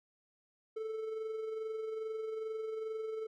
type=tone with amplitude modulation; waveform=triangle; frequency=440 Hz; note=A4; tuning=in tune; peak=-33 dBFS; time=0.76-3.27 s; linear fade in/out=10 ms; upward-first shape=sine; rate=22.4 Hz; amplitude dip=40%; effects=none